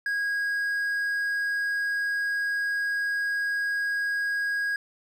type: tone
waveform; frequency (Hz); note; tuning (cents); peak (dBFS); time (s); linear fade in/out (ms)
triangle; 1643; G#6; -19; -23; 0.06-4.76; 2
effects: none